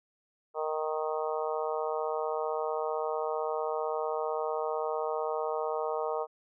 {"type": "harmonic tone", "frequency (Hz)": 155.56, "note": "D#3", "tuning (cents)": 0, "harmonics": [3, 4, 5, 6, 7, 8], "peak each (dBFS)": [-33, -35, -37, -39, -40, -41], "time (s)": [0.54, 6.27], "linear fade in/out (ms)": 50, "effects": []}